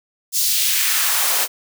white noise with high-pass filter sweep, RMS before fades -18 dBFS, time 0.32-1.48 s, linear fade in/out 50 ms, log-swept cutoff 5700 to 470 Hz, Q 1.3, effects none

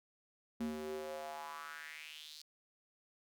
square tone with high-pass filter sweep, 76.6 Hz, D#2, 27 cents flat, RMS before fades -45 dBFS, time 0.6-2.42 s, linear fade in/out 5 ms, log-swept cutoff 220 to 4600 Hz, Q 4.2, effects none

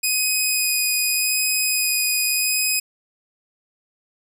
10% pulse tone with vibrato, 2500 Hz, D#7, 8 cents sharp, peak -10 dBFS, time 0.03-2.8 s, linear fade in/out 10 ms, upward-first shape sine, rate 0.84 Hz, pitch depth 11 cents each way, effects none

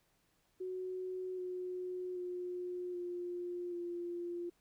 sine tone with pitch steps, 370 / 364.3 / 358.6 / 353.1 / 347.6 Hz, F#4 / F#4 / F4 / F4 / F4, 0 / -27 / +46 / +19 / -8 cents, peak -38 dBFS, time 0.6-4.5 s, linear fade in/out 10 ms, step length 780 ms, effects pink hiss -75 dBFS RMS until 4.6 s

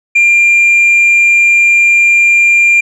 sine tone with tanh clipping, 2390 Hz, D7, 30 cents sharp, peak -5 dBFS, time 0.15-2.81 s, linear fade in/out 10 ms, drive 1 dB, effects none

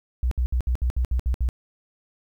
sine tone bursts, 61.74 Hz, B1, in tune, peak -19 dBFS, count 9, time 0.23-1.489 s, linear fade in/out 0 ms, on 83 ms, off 64 ms, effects 10-bit

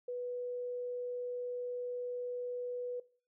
sine tone, 491.9 Hz, B4, 7 cents flat, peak -36 dBFS, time 0.08-3 s, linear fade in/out 5 ms, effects noise-tail reverb RT60 0.4 s tail -19 dB re dry

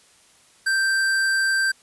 sine tone with hard clipping, 1568 Hz, G6, in tune, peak -20 dBFS, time 0.66-1.72 s, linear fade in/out 10 ms, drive 16 dB, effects white hiss -55 dBFS RMS until 1.82 s + resampled to 24000 Hz

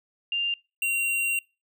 sine / square tone pair in turn, 2794 / 2756 Hz, F7 / F7, 0 / -24 cents, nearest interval unison, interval 24 cents, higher first, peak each -24 dBFS, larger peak neither, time 0.32-0.54 / 0.82-1.39 s, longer second, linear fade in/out 2 ms, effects noise-tail reverb RT60 0.3 s tail -26 dB re dry

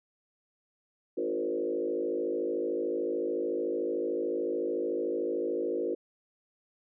sine tone with frequency modulation, 415.3 Hz, G#4, in tune, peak -28 dBFS, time 1.17-5.95 s, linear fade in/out 10 ms, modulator 53.6 Hz, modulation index 2, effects none

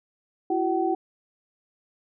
sine tone cluster, 335.9 / 375.4 / 760 Hz, E4 / F#4 / F#5, +33 / +25 / +46 cents, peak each -25 / -27 / -26 dBFS, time 0.5-0.95 s, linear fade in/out 5 ms, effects none

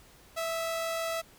sawtooth tone pair together, 659 / 1271.6 Hz, E5 / D#6, -1 / +37 cents, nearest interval major seventh, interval 1138 cents, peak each -27 / -39 dBFS, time 0.36-1.22 s, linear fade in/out 20 ms, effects pink hiss -57 dBFS RMS until 1.38 s

